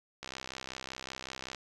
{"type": "click train", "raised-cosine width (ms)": 0.2, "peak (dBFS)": -22, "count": 87, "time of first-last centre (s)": [0.23, 1.547], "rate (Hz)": 65.3, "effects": ["resampled to 24000 Hz"]}